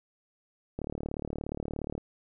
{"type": "click train", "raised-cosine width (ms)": 2, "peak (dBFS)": -21, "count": 45, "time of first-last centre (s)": [0.79, 1.979], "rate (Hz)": 37, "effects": []}